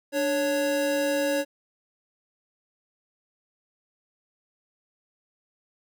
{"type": "tone pair together", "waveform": "square", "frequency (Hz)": [293.7, 556], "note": ["D4", "C#5"], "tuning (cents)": [0, 5], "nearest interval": "major seventh", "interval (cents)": 1105, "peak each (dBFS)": [-29, -25], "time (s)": [0.12, 1.45], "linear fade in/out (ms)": 50, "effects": []}